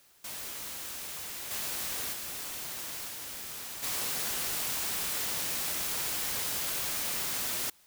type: noise with level steps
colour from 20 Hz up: white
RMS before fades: -40 / -35 / -39 / -41 / -33 dBFS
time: 0.24-7.7 s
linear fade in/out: 5 ms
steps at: 1.5 / 2.12 / 3.07 / 3.82 s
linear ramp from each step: 20 ms
effects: white hiss -62 dBFS RMS until 7.86 s